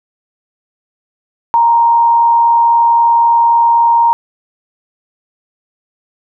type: tone with frequency modulation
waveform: sine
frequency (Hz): 932.3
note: A#5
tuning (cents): 0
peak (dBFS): -6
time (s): 1.54-4.13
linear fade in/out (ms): 0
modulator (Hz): 88.4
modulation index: 0.27
effects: none